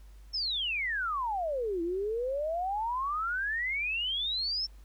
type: exponential two-way sweep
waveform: sine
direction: down then up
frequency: 5450 to 329.6 to 5450 Hz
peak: -29 dBFS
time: 0.33-4.67 s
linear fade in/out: 20 ms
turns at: 1.82 s
effects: added 50 Hz sine -48 dBFS peak until 4.84 s + pink hiss -65 dBFS RMS until 4.84 s